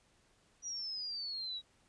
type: exponential sweep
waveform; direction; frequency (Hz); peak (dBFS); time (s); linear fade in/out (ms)
sine; down; 5850 to 3825; -38; 0.62-1.62; 50
effects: pink hiss -70 dBFS RMS until 1.88 s + resampled to 22050 Hz